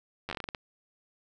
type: slowing click train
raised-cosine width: 0.3 ms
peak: -19 dBFS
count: 10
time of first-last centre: 0.29-0.548 s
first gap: 10 ms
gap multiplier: 1.25
effects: none